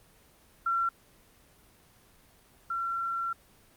sine tone pair in turn, 1361 / 1361 Hz, F6 / F6, -45 / -45 cents, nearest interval unison, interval 0 cents, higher neither, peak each -25 / -29 dBFS, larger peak first, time 0.66-0.89 / 2.7-3.33 s, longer second, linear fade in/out 5 ms, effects pink hiss -60 dBFS RMS until 3.76 s + Opus 24 kbps

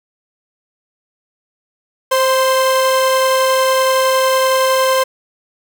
45% pulse tone pair together, 525.4 / 1040 Hz, C5 / C6, +7 / -11 cents, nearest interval octave, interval 1182 cents, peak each -13 / -16 dBFS, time 2.11-5.04 s, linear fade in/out 10 ms, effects none

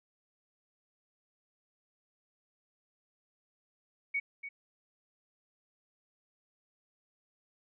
sine tone with echo, 2236 Hz, C#7, 14 cents sharp, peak -29 dBFS, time 4.14-4.2 s, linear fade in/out 10 ms, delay 290 ms, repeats 1, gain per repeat -10 dB, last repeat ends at 4.49 s, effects none

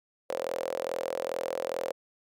sawtooth tone with high-pass filter, 42.38 Hz, E1, 49 cents sharp, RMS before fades -33 dBFS, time 0.29-1.92 s, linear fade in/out 10 ms, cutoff 530 Hz, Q 8.7, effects none

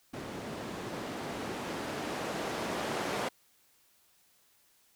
violet noise with low-pass filter sweep, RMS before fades -37 dBFS, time 0.13-3.29 s, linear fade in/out 10 ms, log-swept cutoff 230 to 430 Hz, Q 0.75, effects white hiss -67 dBFS RMS until 4.95 s

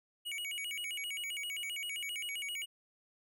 square tone with vibrato, 2555 Hz, D#7, 45 cents sharp, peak -38 dBFS, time 0.25-2.66 s, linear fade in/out 20 ms, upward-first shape square, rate 7.6 Hz, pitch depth 220 cents each way, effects none

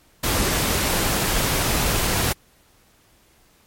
pink noise, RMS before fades -21 dBFS, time 0.23-2.33 s, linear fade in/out 10 ms, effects pink hiss -57 dBFS RMS until 3.66 s + MP3 64 kbps

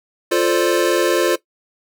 square chord, D minor seventh, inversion first, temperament equal, 349.2 / 440 / 523.3 / 587.3 Hz, F4 / A4 / C5 / D5, 0 / 0 / 0 / 0 cents, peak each -18 / -21 / -21 / -23 dBFS, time 0.31-1.36 s, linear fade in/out 10 ms, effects noise-tail reverb RT60 0.1 s tail -17 dB re dry

